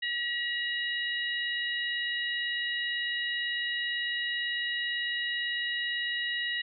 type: harmonic tone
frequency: 958 Hz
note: A#5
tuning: 47 cents sharp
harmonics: 2 / 3 / 4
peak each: -31 / -35 / -37 dBFS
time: 0.02-6.62 s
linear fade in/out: 10 ms
effects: none